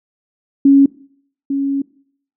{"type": "tone pair in turn", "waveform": "sine", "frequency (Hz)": [276.6, 276.6], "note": ["C#4", "C#4"], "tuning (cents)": [-4, -4], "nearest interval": "unison", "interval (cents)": 0, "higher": "neither", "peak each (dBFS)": [-5, -15], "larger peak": "first", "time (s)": [[0.65, 0.86], [1.5, 1.82]], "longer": "second", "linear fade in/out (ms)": 5, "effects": ["noise-tail reverb RT60 0.6 s tail -21 dB re dry"]}